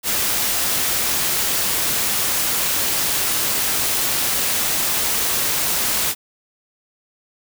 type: noise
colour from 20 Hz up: white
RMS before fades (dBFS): -20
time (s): 0.03-6.15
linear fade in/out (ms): 50
effects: none